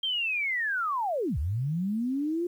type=linear two-way sweep; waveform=sine; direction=down then up; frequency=3200 to 65.41 to 356.5 Hz; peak=-26 dBFS; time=0.03-2.47 s; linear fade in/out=5 ms; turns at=1.38 s; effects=10-bit